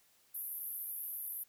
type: band-pass noise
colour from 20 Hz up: pink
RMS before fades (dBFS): -42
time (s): 0.34-1.44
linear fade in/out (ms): 10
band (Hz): 11000 to 14000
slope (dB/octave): 96
effects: white hiss -69 dBFS RMS until 1.48 s